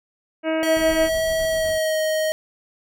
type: harmonic tone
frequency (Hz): 319.1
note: D#4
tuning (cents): +44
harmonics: 1 / 2 / 3 / 4 / 5 / 6 / 7 / 8 / 9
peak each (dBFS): -23 / -22 / -35 / -36 / -33 / -40 / -34 / -40 / -38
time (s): 0.43-1.1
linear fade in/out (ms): 50
type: tone with pitch glide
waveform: square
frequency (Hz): 645 to 626.6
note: E5 to D#5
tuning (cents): -38 to +12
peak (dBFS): -20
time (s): 0.63-2.32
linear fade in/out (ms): 0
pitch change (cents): -50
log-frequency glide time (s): 1.46-1.99
type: noise with tremolo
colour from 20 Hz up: brown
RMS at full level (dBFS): -34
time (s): 0.76-1.78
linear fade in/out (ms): 5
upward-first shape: square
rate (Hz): 7.9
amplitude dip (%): 45
effects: none